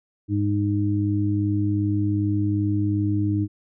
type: harmonic tone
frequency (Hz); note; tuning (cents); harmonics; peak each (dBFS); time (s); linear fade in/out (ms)
102.6; G#2; -21; 1 / 2 / 3; -22 / -30 / -23; 0.28-3.48; 50
effects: none